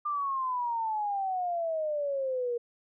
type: exponential sweep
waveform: sine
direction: down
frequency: 1200 to 470.6 Hz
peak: -28 dBFS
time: 0.05-2.58 s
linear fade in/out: 10 ms
effects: none